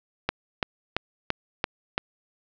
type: click train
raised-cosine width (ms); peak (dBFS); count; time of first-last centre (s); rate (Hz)
0.3; -7; 6; 0.29-1.979; 2.96
effects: low-pass 5000 Hz 12 dB/octave